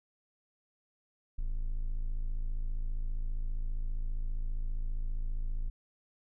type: tone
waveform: triangle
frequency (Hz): 27.5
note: A0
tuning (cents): 0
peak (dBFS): -28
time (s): 1.38-5.7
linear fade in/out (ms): 10
effects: none